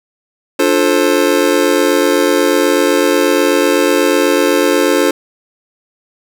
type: chord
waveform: square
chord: D minor seventh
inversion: none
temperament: just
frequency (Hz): 293.7 / 352.4 / 440.5 / 528.6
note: D4 / F4 / A4 / C5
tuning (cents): 0 / +16 / +2 / +18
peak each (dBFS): -16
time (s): 0.59-5.11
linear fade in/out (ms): 5
effects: none